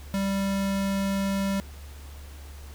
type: tone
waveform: square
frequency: 196 Hz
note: G3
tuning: in tune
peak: -25 dBFS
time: 0.14-1.6 s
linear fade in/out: 0 ms
effects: added 71 Hz sine -40 dBFS peak until 2.74 s + pink hiss -50 dBFS RMS until 2.74 s